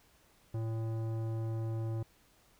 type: tone with tanh clipping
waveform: sine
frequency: 112.5 Hz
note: A2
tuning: 39 cents sharp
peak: -35 dBFS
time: 0.54-2.03 s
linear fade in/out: 5 ms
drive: 15 dB
effects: pink hiss -66 dBFS RMS until 2.59 s